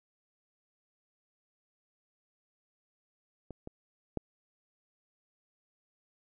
clicks, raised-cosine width 2 ms, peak -29 / -28 / -19 dBFS, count 3, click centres 3.507 / 3.674 / 4.173 s, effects none

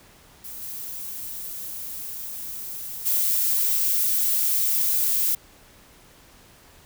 violet noise with level steps, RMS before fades -37 / -34 / -22 dBFS, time 0.44-5.35 s, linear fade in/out 5 ms, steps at 0.61 / 3.05 s, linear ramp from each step 20 ms, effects pink hiss -52 dBFS RMS until 6.85 s

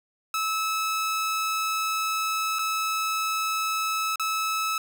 sawtooth tone with dropouts, 1300 Hz, E6, 24 cents flat, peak -21 dBFS, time 0.34-4.78 s, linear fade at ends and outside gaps 2 ms, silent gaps 2.587-2.591 / 4.158-4.196 s, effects none

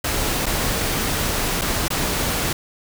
pink noise with dropouts, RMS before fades -22 dBFS, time 0.04-2.53 s, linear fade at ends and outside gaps 5 ms, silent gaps 0.459-0.464 / 1.613-1.617 / 1.882-1.903 s, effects none

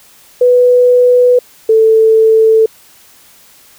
sine tone pair in turn, 494.4 / 443.1 Hz, B4 / A4, +2 / +12 cents, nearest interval major second, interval 190 cents, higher first, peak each -4 dBFS, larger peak neither, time 0.41-1.39 / 1.69-2.66 s, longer first, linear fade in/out 5 ms, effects white hiss -43 dBFS RMS until 3.78 s

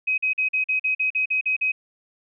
sine tone bursts, 2529 Hz, D#7, 28 cents sharp, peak -19 dBFS, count 11, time 0.07-1.72 s, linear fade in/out 10 ms, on 110 ms, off 44 ms, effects none

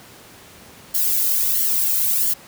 violet noise with flanger, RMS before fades -19 dBFS, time 0.94-2.34 s, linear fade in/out 10 ms, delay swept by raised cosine 0.79 to 1.79 ms, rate 1.5 Hz, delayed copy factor -0.75, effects pink hiss -44 dBFS RMS until 2.47 s + high-pass 80 Hz 12 dB/octave

